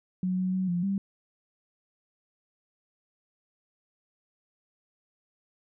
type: tone with pitch steps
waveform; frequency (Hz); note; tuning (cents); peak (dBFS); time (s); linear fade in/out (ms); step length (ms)
sine; 184 / 185.1 / 187 / 175 / 196.3; F#3 / F#3 / F#3 / F3 / G3; -9 / +1 / +19 / +4 / +3; -25; 0.23-0.98; 2; 150
effects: none